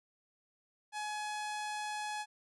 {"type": "tone", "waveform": "sawtooth", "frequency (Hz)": 844, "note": "G#5", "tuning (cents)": 28, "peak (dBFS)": -33, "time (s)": [0.92, 2.26], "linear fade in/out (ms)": 50, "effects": ["resampled to 24000 Hz"]}